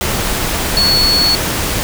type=tone in noise; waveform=sine; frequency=4398 Hz; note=C#8; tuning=14 cents flat; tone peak=-10 dBFS; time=0.77-1.35 s; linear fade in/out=0 ms; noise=pink; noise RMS=-17 dBFS; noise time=0.01-1.83 s; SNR=+4 dB; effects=none